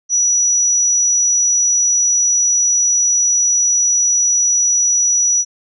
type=tone; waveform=sine; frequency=5870 Hz; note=F#8; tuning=15 cents flat; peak=-11 dBFS; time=0.09-5.45 s; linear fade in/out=50 ms; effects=none